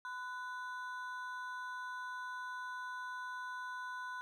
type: ring-modulated tone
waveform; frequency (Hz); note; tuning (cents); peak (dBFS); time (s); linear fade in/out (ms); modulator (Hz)
triangle; 1244.5; D#6; 0; -36; 0.05-4.21; 0; 236
effects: none